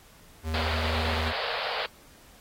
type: tone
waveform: square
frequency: 79.5 Hz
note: D#2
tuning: 38 cents sharp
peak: -29 dBFS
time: 0.43-1.33 s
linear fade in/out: 50 ms
type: band-pass noise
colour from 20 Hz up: pink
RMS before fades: -32 dBFS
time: 0.54-1.86 s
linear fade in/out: 2 ms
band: 450 to 4800 Hz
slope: 96 dB/octave
effects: pink hiss -55 dBFS RMS until 2.4 s + AAC 48 kbps